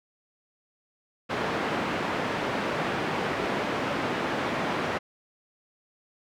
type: band-pass noise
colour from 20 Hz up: pink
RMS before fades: -29 dBFS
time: 1.29-4.99 s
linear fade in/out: 20 ms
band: 210 to 2200 Hz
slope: 12 dB/octave
effects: none